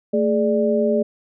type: tone cluster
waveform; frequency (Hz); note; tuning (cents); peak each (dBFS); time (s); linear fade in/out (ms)
sine; 222.8 / 419.6 / 590; A3 / G#4 / D5; +22 / +18 / +8; -20; 0.13-1.03; 10
effects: none